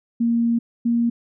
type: tone pair in turn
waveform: sine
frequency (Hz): 233.3 / 234.9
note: A#3 / A#3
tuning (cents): +2 / +13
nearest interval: unison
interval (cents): 11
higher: second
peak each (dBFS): -16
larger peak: neither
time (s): 0.2-0.59 / 0.85-1.1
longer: first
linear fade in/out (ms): 10
effects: none